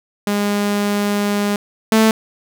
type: tone pair in turn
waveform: sawtooth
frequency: 204.6 / 220.6 Hz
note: G#3 / A3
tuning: -26 / +5 cents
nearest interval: minor second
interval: 131 cents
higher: second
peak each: -12 / -6 dBFS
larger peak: second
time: 0.27-1.56 / 1.92-2.11 s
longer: first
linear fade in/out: 2 ms
effects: none